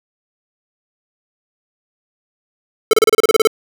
square tone bursts, 440 Hz, A4, in tune, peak -8 dBFS, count 11, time 2.91-3.473 s, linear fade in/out 2 ms, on 23 ms, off 31 ms, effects none

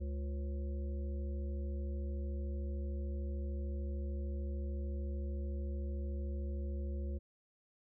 harmonic tone with a mistuned harmonic, 70.4 Hz, C#2, 27 cents sharp, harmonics 1 / 3 / 5 / 7 / 8, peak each -36 / -48 / -50 / -57 / -54 dBFS, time 0-7.19 s, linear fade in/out 20 ms, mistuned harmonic 8, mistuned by -53 cents, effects none

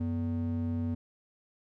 triangle ring-modulated tone, 168.3 Hz, E3, 36 cents sharp, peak -24 dBFS, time 0-0.95 s, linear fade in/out 10 ms, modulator 75 Hz, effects none

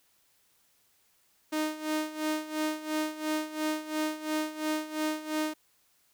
sawtooth tone with tremolo, 308.9 Hz, D#4, 12 cents flat, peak -23 dBFS, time 1.52-5.54 s, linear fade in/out 10 ms, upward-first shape sine, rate 2.9 Hz, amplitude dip 80%, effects white hiss -68 dBFS RMS until 6.13 s

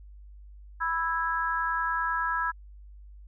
sine chord, E major, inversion second, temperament just, 988.9 / 1318.5 / 1648.1 Hz, B5 / E6 / G#6, +2 / 0 / -14 cents, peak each -30 dBFS, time 0.8-2.52 s, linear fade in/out 20 ms, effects added 50 Hz sine -45 dBFS peak until 3.27 s

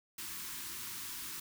white band-stop noise, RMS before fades -43 dBFS, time 0.18-1.4 s, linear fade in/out 5 ms, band 390 to 900 Hz, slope 96 dB/octave, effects none

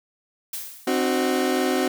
blue noise with exponential decay, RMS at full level -29 dBFS, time 0.53-1.18 s, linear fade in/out 5 ms, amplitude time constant 140 ms
30% pulse chord, C diminished, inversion none, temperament equal with one note detuned, 261.6 / 304.4 / 370 Hz, C4 / Eb4 / Gb4, 0 / -38 / 0 cents, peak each -21 / -25 / -21 dBFS, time 0.87-1.88 s, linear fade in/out 5 ms
effects none

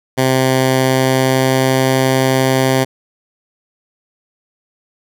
10% pulse tone with pitch glide, 130.81 to 131.57 Hz, C3 to C3, 0 to +10 cents, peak -3 dBFS, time 0.17-2.85 s, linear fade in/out 20 ms, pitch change +10 cents, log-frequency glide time 0.62-1.99 s, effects none

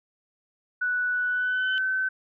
sine tone with pitch glide, 1480 to 1527.8 Hz, F#6 to G6, 0 to -45 cents, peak -23 dBFS, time 0.81-2.09 s, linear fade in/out 10 ms, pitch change +55 cents, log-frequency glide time 1.3-1.77 s
sine tone with exponential growth, 3044 Hz, F#7, 48 cents sharp, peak -28 dBFS, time 1.13-1.78 s, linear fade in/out 0 ms, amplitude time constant 140 ms
effects none

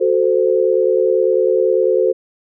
sine chord, F# diminished, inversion none, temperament equal with one note detuned, 370 / 440 / 518.1 Hz, F#4 / A4 / C5, 0 / 0 / -17 cents, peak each -16 dBFS, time 0-2.13 s, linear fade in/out 20 ms, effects none

